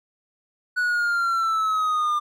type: exponential sweep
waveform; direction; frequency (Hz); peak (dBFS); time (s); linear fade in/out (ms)
triangle; down; 1480 to 1196; -18; 0.76-2.2; 20
effects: none